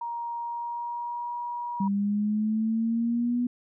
sine tone with pitch glide, 941 to 958.6 Hz, A#5 to A#5, +16 to +48 cents, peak -30 dBFS, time 0.01-1.88 s, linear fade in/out 5 ms, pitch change +32 cents, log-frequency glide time 0.39-1.34 s
sine linear sweep, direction up, 196 to 245.6 Hz, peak -23 dBFS, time 1.8-3.47 s, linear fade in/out 5 ms
effects none

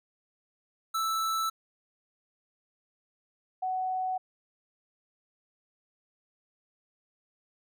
square / sine tone pair in turn, 1318.5 / 746.2 Hz, E6 / F#5, 0 / +14 cents, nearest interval minor seventh, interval 986 cents, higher first, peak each -28 dBFS, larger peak neither, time 0.94-1.5 / 3.62-4.18 s, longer neither, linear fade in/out 10 ms, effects none

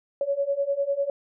sine beating tone pair, 554.4 / 564.4 Hz, C#5 / C#5, 0 / +31 cents, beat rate 10 Hz, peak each -27 / -25 dBFS, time 0.21-1.1 s, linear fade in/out 2 ms, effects none

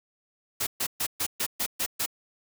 white noise bursts, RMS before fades -28 dBFS, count 8, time 0.6-2.062 s, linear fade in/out 10 ms, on 69 ms, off 130 ms, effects none

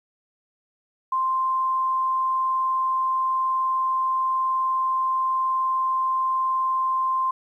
sine tone, 1046.5 Hz, C6, in tune, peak -20 dBFS, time 1.12-7.31 s, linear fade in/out 5 ms, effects 10-bit

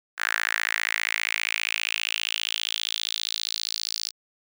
sawtooth tone with high-pass filter sweep, 55 Hz, A1, in tune, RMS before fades -28 dBFS, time 0.17-4.12 s, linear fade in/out 50 ms, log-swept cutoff 1600 to 4800 Hz, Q 4.3, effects none

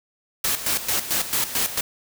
white noise with tremolo, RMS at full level -22 dBFS, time 0.44-1.81 s, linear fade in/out 5 ms, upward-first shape square, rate 4.5 Hz, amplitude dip 70%, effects none

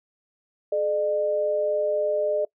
sine tone pair together, 427.1 / 603.6 Hz, G#4 / D5, +48 / +47 cents, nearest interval tritone, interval 599 cents, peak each -27 / -22 dBFS, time 0.72-2.45 s, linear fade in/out 5 ms, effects noise-tail reverb RT60 0.1 s tail -23 dB re dry

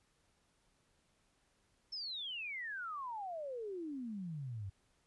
sine exponential sweep, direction down, 5380 to 92.5 Hz, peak -40 dBFS, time 1.92-4.7 s, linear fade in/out 10 ms, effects pink hiss -75 dBFS RMS until 5.06 s + resampled to 24000 Hz

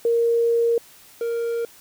sine / triangle tone pair in turn, 466.2 / 466.2 Hz, A#4 / A#4, 0 / 0 cents, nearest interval unison, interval 0 cents, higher neither, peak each -16 / -20 dBFS, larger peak first, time 0.05-0.78 / 1.21-1.65 s, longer first, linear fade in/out 2 ms, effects white hiss -49 dBFS RMS until 1.8 s

